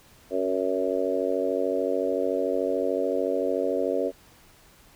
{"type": "harmonic tone with a mistuned harmonic", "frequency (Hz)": 93.6, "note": "F#2", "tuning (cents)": 20, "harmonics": [3, 4, 5, 6, 7], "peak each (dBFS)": [-31, -30, -28, -28, -32], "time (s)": [0.3, 4.12], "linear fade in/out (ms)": 50, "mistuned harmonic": 3, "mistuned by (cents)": -19, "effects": ["pink hiss -55 dBFS RMS until 4.95 s"]}